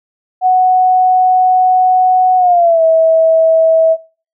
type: tone with pitch glide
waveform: sine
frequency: 740 to 647.9 Hz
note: F#5 to E5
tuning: 0 to -30 cents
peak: -6 dBFS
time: 0.41-3.97 s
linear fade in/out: 50 ms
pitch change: -230 cents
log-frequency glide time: 2.37-2.83 s
effects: noise-tail reverb RT60 0.4 s tail -23 dB re dry